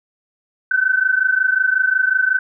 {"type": "tone pair together", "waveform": "sine", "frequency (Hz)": [1507, 1532.5], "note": ["F#6", "G6"], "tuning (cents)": [31, -40], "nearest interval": "unison", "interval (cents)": 29, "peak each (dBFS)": [-17, -16], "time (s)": [0.71, 2.39], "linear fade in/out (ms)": 5, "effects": []}